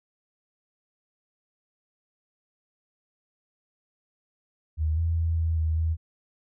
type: tone with pitch steps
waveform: sine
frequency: 78.1 / 82.8 / 82.3 / 81.6 / 79.6 / 80.9 Hz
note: D#2 / E2 / E2 / E2 / D#2 / E2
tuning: +7 / +8 / -2 / -17 / +40 / -32 cents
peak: -22 dBFS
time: 4.77-5.97 s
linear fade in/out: 50 ms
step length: 200 ms
effects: none